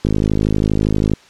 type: click train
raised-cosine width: 3 ms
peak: -3 dBFS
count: 58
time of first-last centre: 0.05-1.136 s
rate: 52.5 Hz
effects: white hiss -46 dBFS RMS until 1.29 s + low-pass 5000 Hz 12 dB/octave